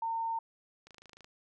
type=tone; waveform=sine; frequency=910 Hz; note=A#5; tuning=42 cents flat; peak=-31 dBFS; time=0.02-0.39 s; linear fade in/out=5 ms
type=click train; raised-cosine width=0.2 ms; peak=-36 dBFS; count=11; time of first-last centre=0.87-1.245 s; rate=26.7 Hz
effects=none